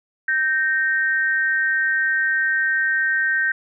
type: tone pair together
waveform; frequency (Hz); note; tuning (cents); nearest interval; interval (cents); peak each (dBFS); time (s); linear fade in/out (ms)
sine; 1557 / 1851.6; G6 / A#6; -12 / -12; minor third; 300; -19 / -21; 0.28-3.52; 5
effects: none